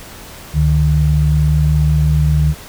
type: tone pair together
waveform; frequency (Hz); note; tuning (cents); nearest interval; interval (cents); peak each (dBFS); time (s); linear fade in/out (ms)
sine; 71.2 / 150.87; C#2 / D3; +47 / +47; octave + minor second; 1300; -13 / -12; 0.53-2.55; 50
effects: pink hiss -35 dBFS RMS until 2.68 s